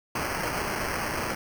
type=noise with sample-and-hold; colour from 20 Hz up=white; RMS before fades=-30 dBFS; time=0.15-1.35 s; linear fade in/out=5 ms; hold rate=3675 Hz; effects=none